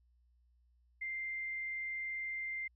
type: tone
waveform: sine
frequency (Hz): 2093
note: C7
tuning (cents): 0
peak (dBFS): -37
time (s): 1.01-2.68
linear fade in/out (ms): 10
effects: added 60 Hz sine -67 dBFS peak until 2.75 s